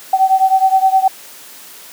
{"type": "beating tone pair", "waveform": "sine", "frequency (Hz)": [761, 770.6], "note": ["F#5", "G5"], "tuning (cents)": [48, -30], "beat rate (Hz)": 9.6, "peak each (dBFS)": [-11, -13], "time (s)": [0.13, 1.08], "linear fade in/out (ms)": 5, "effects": ["white hiss -37 dBFS RMS until 1.92 s", "high-pass 200 Hz 12 dB/octave"]}